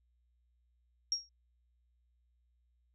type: tone with exponential decay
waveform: sine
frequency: 5588 Hz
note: F8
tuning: in tune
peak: -26 dBFS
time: 1.12-1.29 s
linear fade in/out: 1 ms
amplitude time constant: 35 ms
effects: added 60 Hz sine -70 dBFS peak until 2.94 s